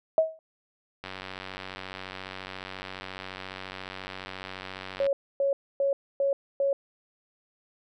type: tone with exponential decay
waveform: sine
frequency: 640 Hz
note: D#5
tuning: 49 cents sharp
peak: -14 dBFS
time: 0.18-0.39 s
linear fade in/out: 1 ms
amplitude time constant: 45 ms
type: click train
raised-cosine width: 0.3 ms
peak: -21 dBFS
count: 381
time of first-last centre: 1.04-5.065 s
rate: 94.4 Hz
type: tone bursts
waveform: sine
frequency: 554 Hz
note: C#5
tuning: 1 cent flat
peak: -22 dBFS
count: 5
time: 5-6.73 s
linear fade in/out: 2 ms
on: 130 ms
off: 270 ms
effects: none